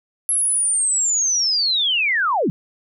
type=linear sweep; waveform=sine; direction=down; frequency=11170 to 140 Hz; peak=-16 dBFS; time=0.29-2.5 s; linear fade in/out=0 ms; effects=none